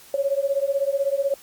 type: beating tone pair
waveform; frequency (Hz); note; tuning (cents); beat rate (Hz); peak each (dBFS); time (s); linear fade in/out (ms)
sine; 547 / 563; C#5 / C#5; -23 / +27; 16; -23; 0.14-1.34; 2
effects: white hiss -48 dBFS RMS until 1.42 s + Opus 48 kbps